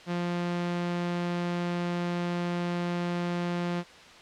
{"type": "tone", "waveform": "sawtooth", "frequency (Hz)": 174.61, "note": "F3", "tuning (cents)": 0, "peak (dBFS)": -24, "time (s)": [0.06, 3.84], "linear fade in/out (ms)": 50, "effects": ["white hiss -49 dBFS RMS until 4.21 s", "low-pass 4000 Hz 12 dB/octave"]}